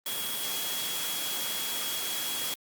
sine tone in noise, 3322 Hz, G#7, in tune, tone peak -36 dBFS, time 0.06-2.54 s, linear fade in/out 2 ms, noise white, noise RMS -33 dBFS, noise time 0.06-2.54 s, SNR -6 dB, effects high-pass 150 Hz 12 dB/octave + Opus 32 kbps

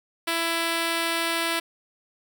5% pulse tone, 332.8 Hz, E4, 17 cents sharp, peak -12 dBFS, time 0.27-1.6 s, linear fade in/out 10 ms, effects none

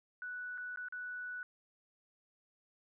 sine tone with dropouts, 1480 Hz, F#6, in tune, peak -40 dBFS, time 0.22-1.43 s, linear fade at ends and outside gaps 1 ms, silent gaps 0.576-0.58 / 0.76-0.773 / 0.885-0.924 s, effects none

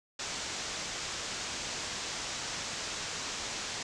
white low-pass noise, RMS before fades -38 dBFS, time 0.19-3.83 s, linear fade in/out 5 ms, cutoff 7400 Hz, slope 48 dB/octave, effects none

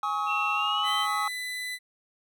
triangle chord, Ab suspended fourth, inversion none, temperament equal with one note detuned, 830.6 / 1108.7 / 1274.3 Hz, Ab5 / Db6 / Eb6, 0 / 0 / +41 cents, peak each -30 / -30 / -27 dBFS, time 0.03-1.28 s, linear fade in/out 2 ms
sine tone with pitch glide, 2710 to 3095 Hz, E7 to G7, +47 to -23 cents, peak -28 dBFS, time 0.26-1.07 s, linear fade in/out 50 ms, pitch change +230 cents, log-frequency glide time 0.54-0.93 s
30% pulse tone, 1999 Hz, B6, 20 cents sharp, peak -29 dBFS, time 0.83-1.79 s, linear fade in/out 50 ms
effects none

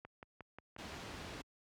click train, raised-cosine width 0.5 ms, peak -34 dBFS, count 6, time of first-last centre 0.05-0.943 s, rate 5.6 Hz
pink low-pass noise, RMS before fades -47 dBFS, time 0.78-1.42 s, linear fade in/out 10 ms, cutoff 5000 Hz, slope 12 dB/octave
effects high-pass 60 Hz 12 dB/octave

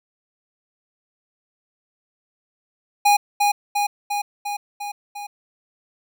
square tone with echo, 820 Hz, G#5, 22 cents flat, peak -13 dBFS, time 3.05-3.17 s, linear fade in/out 10 ms, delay 350 ms, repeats 6, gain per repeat -3 dB, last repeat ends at 5.27 s, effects none

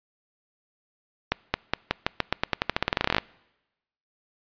accelerating click train, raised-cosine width 0.3 ms, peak -5 dBFS, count 24, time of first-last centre 1.32-3.183 s, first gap 220 ms, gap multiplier 0.89, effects noise-tail reverb RT60 1.0 s tail -25 dB re dry + resampled to 11025 Hz

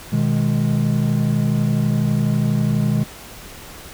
triangle chord, G# minor, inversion first, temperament equal, 123.47 / 155.56 / 207.7 Hz, B2 / D#3 / G#3, 0 / 0 / 0 cents, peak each -18 dBFS, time 0.12-3.04 s, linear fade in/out 10 ms, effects pink hiss -38 dBFS RMS until 3.93 s

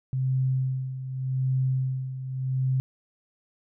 sine tone with tremolo, 130.81 Hz, C3, in tune, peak -21 dBFS, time 0.13-2.8 s, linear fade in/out 0 ms, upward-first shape sine, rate 0.85 Hz, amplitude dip 70%, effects none

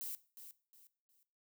violet noise with echo, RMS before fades -43 dBFS, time 0.01-0.15 s, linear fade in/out 0 ms, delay 360 ms, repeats 3, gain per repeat -10 dB, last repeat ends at 1.23 s, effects noise-tail reverb RT60 0.4 s tail -17 dB re dry

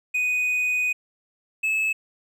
triangle tone pair in turn, 2489 / 2599 Hz, D#7 / E7, 0 / -25 cents, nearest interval minor second, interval 75 cents, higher second, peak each -19 dBFS, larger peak neither, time 0.14-0.93 / 1.63-1.93 s, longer first, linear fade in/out 10 ms, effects none

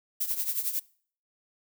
violet noise with tremolo, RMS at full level -27 dBFS, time 0.2-0.8 s, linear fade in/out 10 ms, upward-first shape triangle, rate 11 Hz, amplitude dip 80%, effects noise-tail reverb RT60 0.5 s tail -23 dB re dry

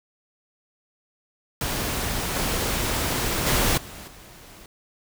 pink noise with level steps, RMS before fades -27 / -25 / -21 / -40 / -46 dBFS, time 1.61-4.66 s, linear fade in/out 2 ms, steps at 2.35 / 3.46 / 3.77 / 4.07 s, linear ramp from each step 10 ms, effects none

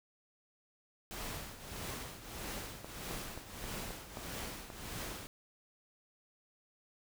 pink noise with tremolo, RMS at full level -41 dBFS, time 1.11-5.27 s, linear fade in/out 0 ms, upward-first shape triangle, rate 1.6 Hz, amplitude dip 75%
click train, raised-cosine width 1 ms, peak -30 dBFS, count 9, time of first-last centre 2.58-4.702 s, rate 3.77 Hz
effects none

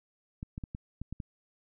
clicks, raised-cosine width 5 ms, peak -25 dBFS, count 7, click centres 0.429 / 0.579 / 0.638 / 0.749 / 1.016 / 1.126 / 1.202 s, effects none

